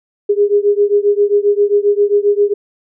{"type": "beating tone pair", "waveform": "sine", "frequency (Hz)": [406.2, 413.7], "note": ["G#4", "G#4"], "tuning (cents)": [-38, -7], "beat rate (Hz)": 7.5, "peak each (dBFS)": [-12, -13], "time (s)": [0.29, 2.54], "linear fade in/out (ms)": 10, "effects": []}